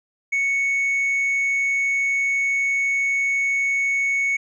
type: tone with tanh clipping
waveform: sine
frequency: 2217 Hz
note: C#7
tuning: in tune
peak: -19 dBFS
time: 0.32-4.37 s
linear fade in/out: 10 ms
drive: 2 dB
effects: none